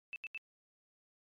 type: tone bursts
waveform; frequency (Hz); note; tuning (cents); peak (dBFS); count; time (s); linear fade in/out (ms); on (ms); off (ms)
sine; 2637; E7; 0; -39; 3; 0.13-0.376; 0; 30; 78
effects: MP3 64 kbps